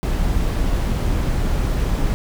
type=noise; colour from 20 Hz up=brown; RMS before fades=-19 dBFS; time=0.03-2.14 s; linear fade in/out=0 ms; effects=none